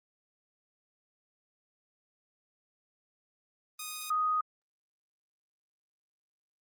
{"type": "tone pair in turn", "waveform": ["5% pulse", "sine"], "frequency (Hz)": [1242, 1246.6], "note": ["D#6", "D#6"], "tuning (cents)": [-3, 3], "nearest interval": "unison", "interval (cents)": 6, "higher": "second", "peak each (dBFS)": -26, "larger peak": "neither", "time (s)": [[3.79, 4.1], [4.1, 4.41]], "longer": "neither", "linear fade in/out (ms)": 5, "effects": ["Opus 24 kbps"]}